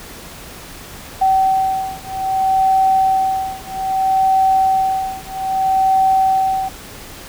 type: beating tone pair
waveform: sine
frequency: 765 / 765.62 Hz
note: G5 / G5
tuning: -42 / -41 cents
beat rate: 0.62 Hz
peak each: -16 / -16 dBFS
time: 1.21-6.69 s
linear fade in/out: 10 ms
effects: pink hiss -35 dBFS RMS until 7.28 s